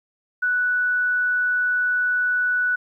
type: tone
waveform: sine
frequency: 1480 Hz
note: F#6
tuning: in tune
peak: -18 dBFS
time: 0.42-2.76 s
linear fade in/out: 10 ms
effects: 10-bit